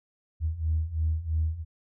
sine beating tone pair, 77.78 / 80.78 Hz, D#2 / E2, 0 / -35 cents, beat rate 3 Hz, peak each -29 / -26 dBFS, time 0.4-1.65 s, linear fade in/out 50 ms, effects tanh soft clip ceiling -17 dBFS

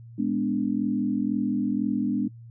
sine chord, G# diminished, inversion none, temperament equal with one note detuned, 207.7 / 249.8 / 293.7 Hz, G#3 / B3 / D4, 0 / +20 / 0 cents, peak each -27 dBFS, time 0.18-2.28 s, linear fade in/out 10 ms, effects noise-tail reverb RT60 0.1 s tail -21 dB re dry + added 116 Hz sine -42 dBFS peak until 2.5 s

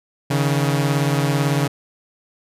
sawtooth beating tone pair, 140 / 158 Hz, C#3 / D#3, +18 / +27 cents, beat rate 18 Hz, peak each -14 / -18 dBFS, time 0.3-1.68 s, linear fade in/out 10 ms, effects resampled to 32000 Hz

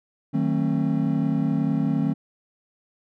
triangle chord, D# diminished seventh, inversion none, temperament just, 155.56 / 186.68 / 224 / 268.8 Hz, D#3 / F#3 / A3 / C4, 0 / +16 / +31 / +47 cents, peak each -23 / -26 / -24 / -23 dBFS, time 0.33-2.14 s, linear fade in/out 20 ms, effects none

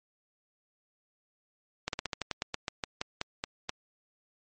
slowing click train, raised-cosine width 0.2 ms, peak -14 dBFS, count 15, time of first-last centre 1.88-3.694 s, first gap 52 ms, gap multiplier 1.13, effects MP3 32 kbps

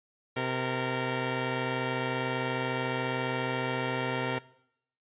10% pulse tone pair together, 128.9 / 461.3 Hz, C3 / A#4, -26 / -18 cents, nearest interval octave + minor seventh, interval 2208 cents, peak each -23 / -24 dBFS, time 0.36-4.39 s, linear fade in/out 10 ms, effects noise-tail reverb RT60 0.7 s tail -19 dB re dry + resampled to 8000 Hz

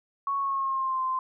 sine tone with pitch glide, 1108.7 to 1040.4 Hz, C#6 to C6, 0 to -10 cents, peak -25 dBFS, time 0.27-1.19 s, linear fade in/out 2 ms, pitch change -110 cents, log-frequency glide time 0.38-1.02 s, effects none

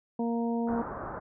harmonic tone, 233.1 Hz, A#3, in tune, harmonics 1 / 2 / 3 / 4, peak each -28 / -34 / -38 / -40 dBFS, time 0.19-0.82 s, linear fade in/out 5 ms
white low-pass noise, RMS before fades -38 dBFS, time 0.67-1.2 s, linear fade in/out 20 ms, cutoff 1400 Hz, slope 48 dB/octave
effects none

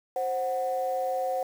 sine tone pair together, 526.1 / 740 Hz, C5 / F#5, +9 / 0 cents, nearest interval tritone, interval 591 cents, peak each -28 dBFS, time 0.16-1.43 s, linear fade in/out 2 ms, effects tanh soft clip ceiling -19 dBFS + 8-bit

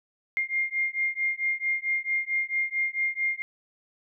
sine beating tone pair, 2115 / 2119.5 Hz, C7 / C7, +18 / +22 cents, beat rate 4.5 Hz, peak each -28 dBFS, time 0.37-3.42 s, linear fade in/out 0 ms, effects none

